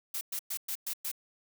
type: noise bursts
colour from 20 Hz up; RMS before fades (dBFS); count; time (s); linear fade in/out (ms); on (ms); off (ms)
blue; -35; 6; 0.14-1.116; 5; 71; 110
effects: none